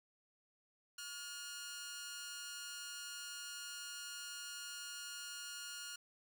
10% pulse tone with amplitude modulation, 1424 Hz, F6, 33 cents sharp, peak -35 dBFS, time 0.98-5.96 s, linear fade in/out 5 ms, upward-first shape sine, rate 298 Hz, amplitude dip 55%, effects none

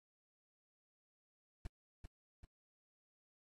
brown noise with echo, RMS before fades -42 dBFS, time 1.65-1.67 s, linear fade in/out 2 ms, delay 390 ms, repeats 2, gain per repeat -6 dB, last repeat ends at 2.45 s, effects AAC 32 kbps

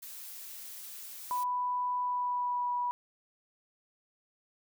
blue noise, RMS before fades -45 dBFS, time 0.02-1.44 s, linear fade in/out 10 ms
sine tone with pitch glide, 990 to 976.9 Hz, B5 to B5, +4 to -19 cents, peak -29 dBFS, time 1.31-2.91 s, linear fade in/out 0 ms, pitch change -23 cents, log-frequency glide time 2-2.72 s
effects none

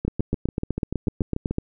two click trains, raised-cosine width 3 ms, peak -10 / -13 dBFS, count 13 / 11, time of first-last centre 0.08-1.584 / 0.05-1.51 s, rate 7.98 / 6.85 Hz, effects none

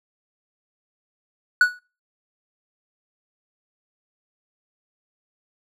triangle tone with exponential decay, 1471 Hz, F#6, 11 cents flat, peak -7 dBFS, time 1.61-1.79 s, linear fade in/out 2 ms, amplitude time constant 39 ms, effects noise-tail reverb RT60 0.3 s tail -19 dB re dry

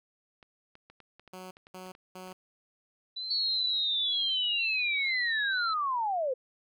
clicks, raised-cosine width 0.3 ms, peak -36 dBFS, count 12, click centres 0.428 / 0.754 / 0.9 / 1.003 / 1.196 / 1.277 / 1.569 / 1.669 / 1.865 / 1.951 / 2.276 / 2.317 s
10% pulse tone bursts, 185 Hz, F#3, in tune, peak -34 dBFS, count 3, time 1.33-2.33 s, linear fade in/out 5 ms, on 180 ms, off 230 ms
sine tone with vibrato, 3951 Hz, B7, in tune, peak -34 dBFS, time 3.16-5.74 s, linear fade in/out 10 ms, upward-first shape sine, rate 2.1 Hz, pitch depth 65 cents each way
sine linear sweep, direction down, 4435 to 488.6 Hz, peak -27 dBFS, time 3.3-6.34 s, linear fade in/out 10 ms
effects none

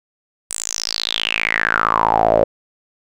sawtooth tone with band-pass filter sweep, 55.2 Hz, A1, 6 cents sharp, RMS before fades -18 dBFS, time 0.5-2.44 s, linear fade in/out 5 ms, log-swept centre 8700 to 540 Hz, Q 7.6, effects none

